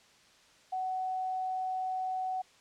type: tone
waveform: sine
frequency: 748 Hz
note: F#5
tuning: 19 cents sharp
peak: -31 dBFS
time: 0.72-2.42 s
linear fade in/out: 10 ms
effects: white hiss -61 dBFS RMS until 2.6 s + low-pass 6000 Hz 12 dB/octave